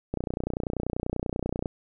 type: click train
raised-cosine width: 2 ms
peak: -15 dBFS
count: 47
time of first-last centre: 0.14-1.658 s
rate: 30.3 Hz
effects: none